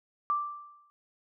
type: tone with exponential decay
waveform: sine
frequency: 1174.7 Hz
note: D6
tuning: in tune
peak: -23 dBFS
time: 0.3-0.9 s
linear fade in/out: 0 ms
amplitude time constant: 130 ms
effects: none